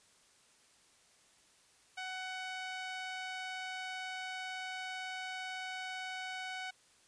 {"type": "tone with band-pass filter", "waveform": "sawtooth", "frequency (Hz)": 747, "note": "F#5", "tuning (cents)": 16, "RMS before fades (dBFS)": -42, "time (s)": [1.97, 6.71], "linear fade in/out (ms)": 10, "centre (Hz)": 2300, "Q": 0.83, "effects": ["white hiss -66 dBFS RMS until 7.07 s", "resampled to 22050 Hz"]}